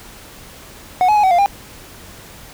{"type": "tone with pitch steps", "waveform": "triangle", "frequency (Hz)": [734, 846, 834, 756, 699, 801], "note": ["F#5", "G#5", "G#5", "F#5", "F5", "G5"], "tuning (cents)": [-14, 32, 7, 37, 1, 37], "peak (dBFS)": -8, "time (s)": [1.01, 1.46], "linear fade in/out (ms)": 0, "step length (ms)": 75, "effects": ["pink hiss -39 dBFS RMS until 2.53 s"]}